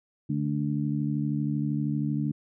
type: harmonic tone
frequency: 72.8 Hz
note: D2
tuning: 15 cents flat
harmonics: 2 / 3 / 4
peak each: -28 / -30 / -31 dBFS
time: 0.29-2.32 s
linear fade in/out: 10 ms
effects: none